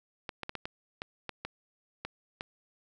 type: clicks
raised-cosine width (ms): 0.3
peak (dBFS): -20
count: 10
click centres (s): 0.292 / 0.433 / 0.494 / 0.553 / 0.655 / 1.019 / 1.293 / 1.45 / 2.05 / 2.409
effects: none